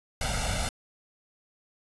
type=noise with comb filter; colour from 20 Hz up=pink; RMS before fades=-29 dBFS; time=0.21-0.69 s; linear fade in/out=2 ms; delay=1.4 ms; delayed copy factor=+1; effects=resampled to 24000 Hz